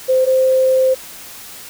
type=tone pair in turn; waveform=sine; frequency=518 / 521 Hz; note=C5 / C5; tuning=-17 / -7 cents; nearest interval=unison; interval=10 cents; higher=second; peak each=-10 / -10 dBFS; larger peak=neither; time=0.08-0.26 / 0.26-0.95 s; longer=second; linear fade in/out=20 ms; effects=white hiss -35 dBFS RMS until 1.69 s